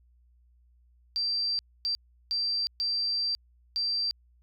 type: tone bursts at uneven times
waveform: sine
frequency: 4699 Hz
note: D8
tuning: in tune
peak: -26 dBFS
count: 5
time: 1.16-1.59 / 1.85-1.95 / 2.31-2.67 / 2.8-3.35 / 3.76-4.11 s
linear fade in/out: 0 ms
effects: added 60 Hz sine -59 dBFS peak until 4.42 s